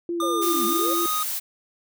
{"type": "tone with vibrato", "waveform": "sine", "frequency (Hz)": 340.4, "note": "F4", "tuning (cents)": -44, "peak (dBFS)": -24, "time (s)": [0.09, 1.06], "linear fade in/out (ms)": 2, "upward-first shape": "sine", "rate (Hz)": 5.7, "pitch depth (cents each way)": 21}
{"type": "tone with pitch glide", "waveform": "square", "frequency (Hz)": [1208, 1244.1], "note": ["D6", "D#6"], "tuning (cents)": [48, -1], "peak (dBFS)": -25, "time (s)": [0.2, 1.23], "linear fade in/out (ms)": 2, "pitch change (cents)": 51, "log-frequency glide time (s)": [0.61, 1.03]}
{"type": "linear two-way sweep", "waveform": "sine", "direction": "down then up", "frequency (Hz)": [566, 210.7, 566], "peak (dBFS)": -28, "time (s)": [0.22, 0.94], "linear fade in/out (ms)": 10, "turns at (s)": 0.66}
{"type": "noise", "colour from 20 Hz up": "blue", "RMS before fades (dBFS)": -28, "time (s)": [0.41, 1.4], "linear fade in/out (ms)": 20}
{"effects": []}